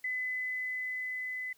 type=tone with level ramp; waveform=sine; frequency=2013 Hz; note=B6; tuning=33 cents sharp; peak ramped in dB=-31 to -35 dBFS; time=0.04-1.53 s; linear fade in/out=5 ms; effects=white hiss -66 dBFS RMS until 1.57 s